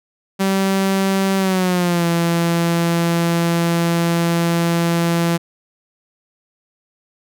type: tone with pitch glide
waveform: sawtooth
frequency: 193.3 to 169.25 Hz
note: G3 to E3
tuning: -24 to +46 cents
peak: -11 dBFS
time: 0.39-5.38 s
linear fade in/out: 20 ms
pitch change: -230 cents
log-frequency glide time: 1.37-2.06 s
effects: none